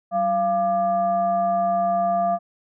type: tone with frequency modulation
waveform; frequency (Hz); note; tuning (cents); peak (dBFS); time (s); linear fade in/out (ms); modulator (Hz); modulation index
sine; 690; F5; -21; -18; 0.11-2.39; 50; 499; 0.51
effects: none